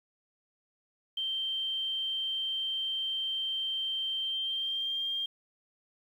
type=tone with pitch glide; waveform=sine; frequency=3136 to 3198 Hz; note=G7 to G7; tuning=0 to +34 cents; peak=-30 dBFS; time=1.17-5.26 s; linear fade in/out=5 ms; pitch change=+34 cents; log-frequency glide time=4.2-5.09 s; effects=10-bit

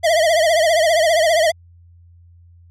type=tone with vibrato; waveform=square; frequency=650 Hz; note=E5; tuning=24 cents flat; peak=-13 dBFS; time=0.03-1.52 s; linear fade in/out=20 ms; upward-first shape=triangle; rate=15 Hz; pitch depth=130 cents each way; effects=added 86 Hz sine -44 dBFS peak until 2.7 s + low-pass 10000 Hz 12 dB/octave

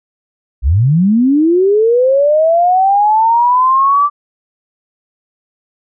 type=linear sweep; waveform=sine; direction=up; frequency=53.5 to 1174.7 Hz; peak=-7 dBFS; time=0.62-4.1 s; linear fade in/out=50 ms; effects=none

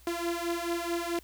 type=beating tone pair; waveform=sawtooth; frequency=339.5 / 344.1 Hz; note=F4 / F4; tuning=-49 / -26 cents; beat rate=4.6 Hz; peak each=-29 / -29 dBFS; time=0.07-1.19 s; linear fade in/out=2 ms; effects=added 60 Hz sine -55 dBFS peak until 1.23 s + white hiss -59 dBFS RMS until 1.23 s

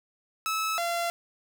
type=tone pair in turn; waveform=sawtooth; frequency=1300 / 685.5 Hz; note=E6 / F5; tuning=-24 / -32 cents; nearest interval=major seventh; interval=1108 cents; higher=first; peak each=-23 dBFS; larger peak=neither; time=0.46-0.78 / 0.78-1.1 s; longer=neither; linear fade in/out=0 ms; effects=none

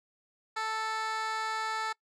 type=tone with high-pass filter; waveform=15% pulse; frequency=440 Hz; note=A4; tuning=in tune; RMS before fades=-33 dBFS; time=0.56-1.93 s; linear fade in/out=10 ms; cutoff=960 Hz; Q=1.1; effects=noise-tail reverb RT60 0.1 s tail -23 dB re dry + low-pass 6000 Hz 12 dB/octave

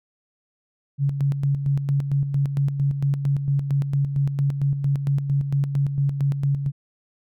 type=tone with tremolo; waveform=sine; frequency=140 Hz; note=C#3; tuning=18 cents sharp; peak=-17 dBFS; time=0.98-6.72 s; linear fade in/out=50 ms; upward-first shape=square; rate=4.4 Hz; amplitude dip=55%; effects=none

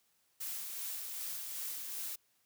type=noise with tremolo; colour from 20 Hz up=blue; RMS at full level=-40 dBFS; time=0.4-2.16 s; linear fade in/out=10 ms; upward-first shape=sine; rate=2.6 Hz; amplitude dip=30%; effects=white hiss -74 dBFS RMS until 2.45 s + high-pass 60 Hz 12 dB/octave

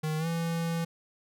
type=tone with pitch glide; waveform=square; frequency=155.56 to 166.73 Hz; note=D#3 to E3; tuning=0 to +20 cents; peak=-29 dBFS; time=0.03-0.85 s; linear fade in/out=10 ms; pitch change=+120 cents; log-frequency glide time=0.18-0.27 s; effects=none

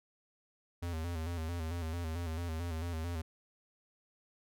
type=tone with vibrato; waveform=square; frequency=83.2 Hz; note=E2; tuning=17 cents sharp; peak=-36 dBFS; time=0.82-3.22 s; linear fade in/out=10 ms; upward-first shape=square; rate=4.5 Hz; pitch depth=67 cents each way; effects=none

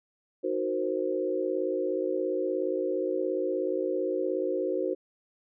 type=chord; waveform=sine; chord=C half-diminished seventh; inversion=first; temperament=equal; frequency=311.1 / 370 / 466.2 / 523.3 Hz; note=Eb4 / Gb4 / Bb4 / C5; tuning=0 / 0 / 0 / 0 cents; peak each=-34 / -30 / -34 / -31 dBFS; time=0.43-4.95 s; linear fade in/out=20 ms; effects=none

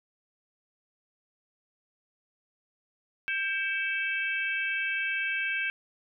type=harmonic tone with a mistuned harmonic; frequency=527 Hz; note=C5; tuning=12 cents sharp; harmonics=3 / 4 / 5 / 6; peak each=-31 / -33 / -32 / -43 dBFS; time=3.28-5.7 s; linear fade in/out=0 ms; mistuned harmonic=4; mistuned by=+130 cents; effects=none

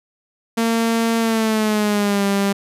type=tone with pitch glide; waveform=sawtooth; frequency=228.5 to 198.92 Hz; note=A#3 to G3; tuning=-34 to +26 cents; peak=-12 dBFS; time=0.57-2.53 s; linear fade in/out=10 ms; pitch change=-240 cents; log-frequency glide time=1.19-2.24 s; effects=resampled to 32000 Hz

